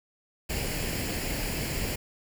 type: noise with comb filter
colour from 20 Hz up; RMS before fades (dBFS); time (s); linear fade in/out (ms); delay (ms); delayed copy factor
pink; -31; 0.49-1.96; 10; 0.41; +0.6
effects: none